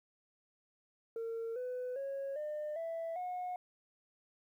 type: tone with pitch steps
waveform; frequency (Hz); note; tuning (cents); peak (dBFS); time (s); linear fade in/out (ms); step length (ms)
sine; 456.6 / 500.8 / 549.3 / 602.5 / 660.8 / 724.8; A#4 / B4 / C#5 / D5 / E5 / F#5; -36 / +24 / -16 / +44 / +4 / -36; -35; 1.16-3.56; 2; 400
effects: tanh soft clip ceiling -35 dBFS + 12-bit